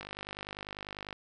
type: click train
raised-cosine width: 0.3 ms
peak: -24 dBFS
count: 57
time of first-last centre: 0.01-1.128 s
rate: 50.1 Hz
effects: none